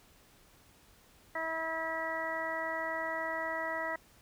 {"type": "harmonic tone", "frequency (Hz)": 323.6, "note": "E4", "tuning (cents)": -32, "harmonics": [1, 2, 3, 4, 5, 6], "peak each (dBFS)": [-47, -38, -40, -42, -45, -37], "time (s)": [1.35, 3.96], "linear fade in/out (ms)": 5, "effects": ["pink hiss -62 dBFS RMS until 4.21 s"]}